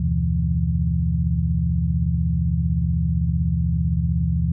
sine tone cluster, 75.4 / 91.2 / 124.2 / 149.4 / 166.7 Hz, D2 / F#2 / B2 / D3 / E3, +46 / -24 / +10 / +30 / +20 cents, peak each -22 / -29 / -25 / -31 / -22 dBFS, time 0-4.52 s, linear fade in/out 5 ms, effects none

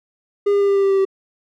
triangle tone with pitch steps, 405.9 / 403.1 / 400.3 / 397.5 / 394.8 / 392.1 / 389.4 / 386.7 Hz, G#4 / G4 / G4 / G4 / G4 / G4 / G4 / G4, -40 / +48 / +36 / +24 / +12 / 0 / -12 / -24 cents, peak -11 dBFS, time 0.46-1.052 s, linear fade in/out 10 ms, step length 74 ms, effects none

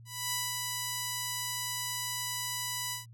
5% pulse tone with ADSR envelope, 987.8 Hz, B5, in tune, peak -18 dBFS, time 0.05-3.06 s, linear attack 270 ms, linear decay 200 ms, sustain -3 dB, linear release 140 ms, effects added 116 Hz sine -49 dBFS peak until 3.13 s

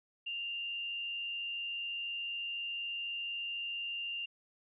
sine tone with frequency modulation, 2794 Hz, F7, in tune, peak -36 dBFS, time 0.26-4.26 s, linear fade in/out 10 ms, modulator 83.8 Hz, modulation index 0.52, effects none

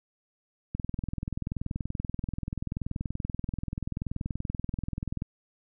click train, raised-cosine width 5 ms, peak -19 dBFS, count 94, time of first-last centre 0.75-5.221 s, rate 20.8 Hz, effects none

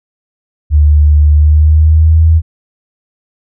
sine tone with pitch glide, 74.5 to 80.77 Hz, D2 to E2, +25 to -35 cents, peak -3 dBFS, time 0.7-2.42 s, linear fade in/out 50 ms, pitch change +140 cents, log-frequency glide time 1.29-2.25 s, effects none

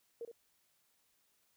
sine tone with echo, 466.2 Hz, A#4, in tune, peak -40 dBFS, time 0.21-0.25 s, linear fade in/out 2 ms, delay 65 ms, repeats 1, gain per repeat -7 dB, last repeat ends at 0.315 s, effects white hiss -75 dBFS RMS until 1.56 s

